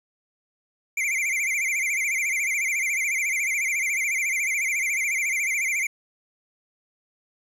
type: tone with vibrato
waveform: square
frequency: 2218 Hz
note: C#7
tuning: in tune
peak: -23 dBFS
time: 0.97-5.87 s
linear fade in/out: 5 ms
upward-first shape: sine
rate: 14 Hz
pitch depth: 140 cents each way
effects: low-pass 11000 Hz 12 dB/octave + 9-bit